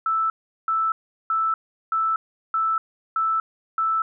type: tone bursts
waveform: sine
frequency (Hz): 1318.5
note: E6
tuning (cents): 0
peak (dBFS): -19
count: 7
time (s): 0.06-4.02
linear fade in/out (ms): 2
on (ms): 240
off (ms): 380
effects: none